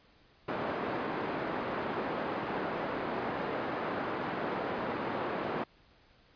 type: band-pass noise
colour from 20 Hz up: pink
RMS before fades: -35 dBFS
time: 0.48-5.64 s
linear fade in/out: 5 ms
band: 260 to 1400 Hz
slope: 12 dB/octave
effects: pink hiss -63 dBFS RMS until 6.35 s + resampled to 11025 Hz